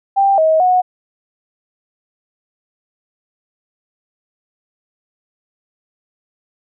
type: tone with pitch steps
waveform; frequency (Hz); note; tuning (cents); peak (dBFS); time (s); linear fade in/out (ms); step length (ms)
sine; 788 / 635 / 732; G5 / D#5 / F#5; +9 / +35 / -19; -9; 0.16-0.82; 20; 220
effects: none